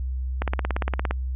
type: click train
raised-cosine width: 0.5 ms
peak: -10 dBFS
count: 13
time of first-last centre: 0.42-1.11 s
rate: 17.4 Hz
effects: added 64 Hz sine -25 dBFS peak until 1.35 s + resampled to 8000 Hz